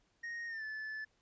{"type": "tone with pitch glide", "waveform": "triangle", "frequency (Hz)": [1864.7, 1739.8], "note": ["A#6", "A6"], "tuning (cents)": [0, -20], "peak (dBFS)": -38, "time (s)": [0.23, 1.05], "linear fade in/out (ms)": 10, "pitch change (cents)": -120, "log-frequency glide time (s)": [0.47, 0.64], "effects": ["pink hiss -75 dBFS RMS until 1.21 s", "resampled to 16000 Hz"]}